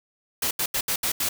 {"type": "noise bursts at uneven times", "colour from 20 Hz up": "white", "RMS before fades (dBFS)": -25, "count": 6, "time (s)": [[0.42, 0.51], [0.59, 0.66], [0.74, 0.81], [0.88, 0.96], [1.03, 1.12], [1.2, 1.29]], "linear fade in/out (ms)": 5, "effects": []}